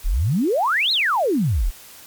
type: exponential two-way sweep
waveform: sine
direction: up then down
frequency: 30.87 to 4305 to 30.87 Hz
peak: -16 dBFS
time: 0.04-1.71 s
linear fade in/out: 20 ms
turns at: 0.92 s
effects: white hiss -43 dBFS RMS until 2.06 s + MP3 96 kbps